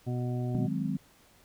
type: harmonic tone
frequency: 123.4 Hz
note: B2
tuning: 1 cent flat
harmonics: 1 / 2 / 3 / 5 / 6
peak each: -30 / -36 / -40 / -44 / -46 dBFS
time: 0.06-0.68 s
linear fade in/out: 20 ms
type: chord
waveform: sine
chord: Ab dominant seventh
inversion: second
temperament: equal with one note detuned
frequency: 155.56 / 185 / 207.7 / 259.2 Hz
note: Eb3 / Gb3 / Ab3 / C4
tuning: 0 / 0 / 0 / -16 cents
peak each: -34 dBFS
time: 0.55-0.97 s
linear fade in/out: 0 ms
effects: pink hiss -61 dBFS RMS until 1.44 s